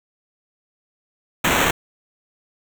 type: noise with sample-and-hold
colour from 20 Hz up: white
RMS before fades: -18 dBFS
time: 1.44-1.71 s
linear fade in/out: 5 ms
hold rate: 4900 Hz
effects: none